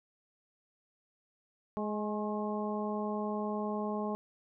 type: harmonic tone with a mistuned harmonic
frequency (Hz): 210.1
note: G#3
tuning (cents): +20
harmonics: 1 / 2 / 3 / 4 / 5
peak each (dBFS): -35 / -38 / -40 / -41 / -42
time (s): 1.77-4.15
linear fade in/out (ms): 0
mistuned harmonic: 5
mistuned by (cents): +35
effects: none